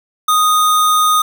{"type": "tone with sample-and-hold", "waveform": "sine", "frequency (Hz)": 1244.5, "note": "D#6", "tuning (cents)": 0, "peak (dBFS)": -9, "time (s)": [0.28, 1.22], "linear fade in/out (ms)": 5, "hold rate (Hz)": 4900, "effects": []}